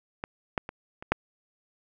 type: clicks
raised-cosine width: 0.5 ms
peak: -17 / -11 / -21 / -25 / -6 dBFS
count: 5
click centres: 0.239 / 0.578 / 0.691 / 1.025 / 1.12 s
effects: none